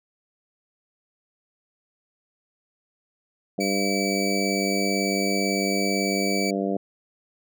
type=harmonic tone; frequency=98 Hz; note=G2; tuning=in tune; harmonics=2 / 3 / 4 / 5 / 6 / 7; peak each=-27 / -29 / -30 / -31 / -32 / -32 dBFS; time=3.58-6.77 s; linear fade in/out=5 ms
type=tone; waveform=20% pulse; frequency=2297 Hz; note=D7; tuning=39 cents flat; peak=-22 dBFS; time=3.6-6.51 s; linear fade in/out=10 ms
effects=none